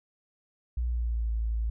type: tone with pitch glide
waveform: sine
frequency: 60.1 to 55.75 Hz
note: B1 to A1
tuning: -46 to +23 cents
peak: -26 dBFS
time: 0.77-1.7 s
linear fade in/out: 5 ms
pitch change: -131 cents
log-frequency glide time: 0.88-1.29 s
effects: none